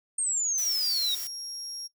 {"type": "exponential sweep", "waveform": "sine", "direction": "down", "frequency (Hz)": [8680, 3729], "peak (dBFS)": -25, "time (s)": [0.18, 1.15], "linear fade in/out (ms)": 5}
{"type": "noise", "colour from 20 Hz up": "blue", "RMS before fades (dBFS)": -37, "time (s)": [0.58, 1.27], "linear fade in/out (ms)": 0}
{"type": "tone", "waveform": "35% pulse", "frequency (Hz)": 5588, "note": "F8", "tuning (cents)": 0, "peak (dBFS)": -33, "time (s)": [0.82, 1.88], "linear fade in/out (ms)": 20}
{"effects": ["noise-tail reverb RT60 0.1 s tail -18 dB re dry"]}